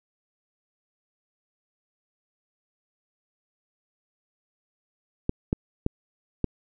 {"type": "clicks", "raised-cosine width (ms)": 3, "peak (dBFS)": -10, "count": 4, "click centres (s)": [5.294, 5.529, 5.864, 6.443], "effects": []}